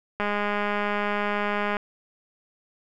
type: click train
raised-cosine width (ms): 0.5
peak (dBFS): -12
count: 324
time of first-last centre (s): 0.2-1.768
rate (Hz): 206
effects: none